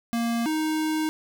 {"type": "tone pair in turn", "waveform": "square", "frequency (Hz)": [233.1, 312.1], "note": ["A#3", "D#4"], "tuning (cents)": [0, 5], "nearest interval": "perfect fourth", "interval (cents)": 505, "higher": "second", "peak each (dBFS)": -24, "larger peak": "neither", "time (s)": [[0.13, 0.46], [0.46, 1.09]], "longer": "second", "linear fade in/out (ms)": 0, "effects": []}